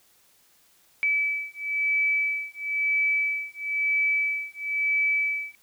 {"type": "beating tone pair", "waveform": "sine", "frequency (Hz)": [2300, 2301], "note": ["D7", "D7"], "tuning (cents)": [-37, -36], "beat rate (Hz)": 1, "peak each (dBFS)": -26, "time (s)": [1.03, 5.55], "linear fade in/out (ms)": 0, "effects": ["white hiss -61 dBFS RMS until 5.62 s"]}